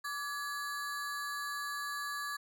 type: ring-modulated tone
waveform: square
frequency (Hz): 1426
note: F6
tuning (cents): +36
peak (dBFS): -34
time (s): 0.04-2.37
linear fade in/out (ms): 10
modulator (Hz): 261
effects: none